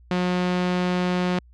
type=tone with low-pass filter; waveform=sawtooth; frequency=180 Hz; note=F#3; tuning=47 cents flat; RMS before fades=-23 dBFS; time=0.11-1.39 s; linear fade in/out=2 ms; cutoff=3900 Hz; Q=0.92; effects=added 60 Hz sine -48 dBFS peak until 1.53 s